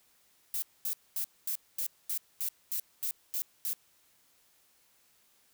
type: noise bursts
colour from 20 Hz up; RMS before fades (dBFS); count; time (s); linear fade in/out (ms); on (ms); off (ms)
violet; -33; 11; 0.54-3.731; 0; 81; 230
effects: white hiss -67 dBFS RMS until 5.53 s